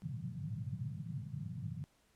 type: band-pass noise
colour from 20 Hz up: white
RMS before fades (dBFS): -42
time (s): 0.02-1.84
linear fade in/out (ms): 0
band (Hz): 100 to 170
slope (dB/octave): 48
effects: pink hiss -72 dBFS RMS until 2.15 s + low-pass 12000 Hz 12 dB/octave